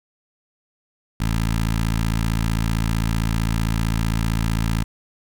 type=tone with notch filter; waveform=15% pulse; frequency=55.5 Hz; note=A1; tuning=16 cents sharp; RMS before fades=-21 dBFS; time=1.2-4.84 s; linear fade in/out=5 ms; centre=540 Hz; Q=1; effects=8-bit